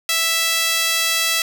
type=tone with high-pass filter; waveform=sawtooth; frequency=659.3 Hz; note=E5; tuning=in tune; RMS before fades=-19 dBFS; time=0.09-1.42 s; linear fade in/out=2 ms; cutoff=2600 Hz; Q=0.94; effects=none